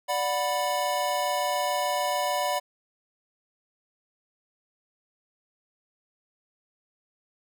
square chord, B minor, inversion first, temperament equal with one note detuned, 587.3 / 731.9 / 987.8 Hz, D5 / F#5 / B5, 0 / -19 / 0 cents, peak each -30 dBFS, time 0.08-2.6 s, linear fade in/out 20 ms, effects none

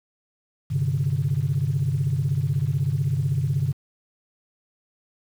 sine chord, G suspended fourth, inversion none, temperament equal, 98 / 130.81 / 146.83 Hz, G2 / C3 / D3, 0 / 0 / 0 cents, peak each -27 / -23 / -23 dBFS, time 0.7-3.73 s, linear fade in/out 20 ms, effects tanh soft clip ceiling -14 dBFS + 8-bit

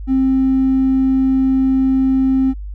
triangle tone, 264.1 Hz, C4, 16 cents sharp, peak -8 dBFS, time 0.07-2.54 s, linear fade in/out 50 ms, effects tanh soft clip ceiling -8 dBFS + added 50 Hz sine -25 dBFS peak until 2.74 s

